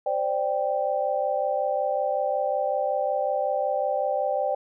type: chord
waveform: sine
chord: C suspended second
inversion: none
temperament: just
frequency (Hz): 523.3 / 588.7 / 784.9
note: C5 / D5 / G5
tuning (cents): 0 / +4 / +2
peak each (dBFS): -28 / -26 / -27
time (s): 0.06-4.55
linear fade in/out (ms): 5
effects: none